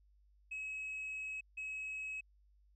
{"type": "tone bursts at uneven times", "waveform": "sine", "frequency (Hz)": 2563, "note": "E7", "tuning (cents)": -49, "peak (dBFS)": -38, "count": 2, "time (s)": [[0.51, 1.41], [1.57, 2.21]], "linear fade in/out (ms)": 10, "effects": ["tanh soft clip ceiling -38 dBFS", "added 50 Hz sine -65 dBFS peak until 2.75 s"]}